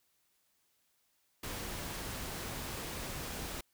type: noise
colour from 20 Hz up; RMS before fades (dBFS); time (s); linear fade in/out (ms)
pink; -41; 1.43-3.61; 5
effects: white hiss -75 dBFS RMS until 3.73 s